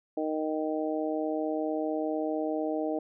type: harmonic tone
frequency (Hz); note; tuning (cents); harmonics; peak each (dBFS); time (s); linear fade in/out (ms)
155.56; D#3; 0; 2 / 3 / 4 / 5; -31 / -34 / -33 / -38; 0.17-2.99; 5
effects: none